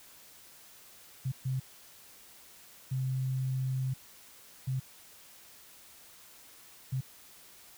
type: tone bursts at uneven times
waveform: sine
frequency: 130.81 Hz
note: C3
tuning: in tune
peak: -29 dBFS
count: 5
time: 1.25-1.32 / 1.45-1.6 / 2.91-3.94 / 4.67-4.8 / 6.92-7.01 s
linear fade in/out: 10 ms
effects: white hiss -55 dBFS RMS until 7.77 s